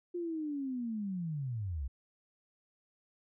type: linear sweep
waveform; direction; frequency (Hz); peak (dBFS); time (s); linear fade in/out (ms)
sine; down; 356 to 60.2; -34; 0.14-1.88; 10
effects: none